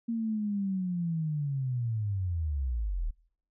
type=linear sweep; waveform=sine; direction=down; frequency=233.1 to 35.56 Hz; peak=-28 dBFS; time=0.08-3.11 s; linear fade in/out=10 ms; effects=noise-tail reverb RT60 0.7 s tail -26 dB re dry